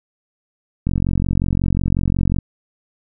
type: click train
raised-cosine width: 5 ms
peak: -6 dBFS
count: 70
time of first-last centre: 0.87-2.386 s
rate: 45.5 Hz
effects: none